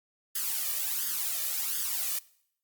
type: noise with flanger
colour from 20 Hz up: blue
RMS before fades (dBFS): -31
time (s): 0.35-2.19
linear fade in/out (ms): 5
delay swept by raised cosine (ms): 0.6 to 1.7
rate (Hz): 1.4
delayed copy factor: +0.75
effects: noise-tail reverb RT60 0.7 s tail -22 dB re dry + Opus 48 kbps